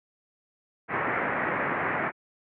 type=low-pass noise; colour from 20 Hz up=white; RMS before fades=-28 dBFS; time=0.88-2.12 s; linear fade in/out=50 ms; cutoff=2100 Hz; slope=48 dB/octave; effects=high-pass 150 Hz 12 dB/octave